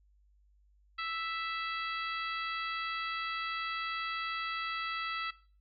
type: harmonic tone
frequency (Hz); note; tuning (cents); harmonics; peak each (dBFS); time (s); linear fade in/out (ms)
659.3; E5; 0; 2 / 3 / 4 / 5 / 6 / 7; -37 / -41 / -43 / -45 / -47 / -48; 0.98-5.31; 10
effects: noise-tail reverb RT60 0.4 s tail -18 dB re dry + added 50 Hz sine -63 dBFS peak until 5.6 s